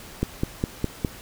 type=click train; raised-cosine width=3 ms; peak=-9 dBFS; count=5; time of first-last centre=0.23-1.048 s; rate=4.89 Hz; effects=pink hiss -43 dBFS RMS until 1.21 s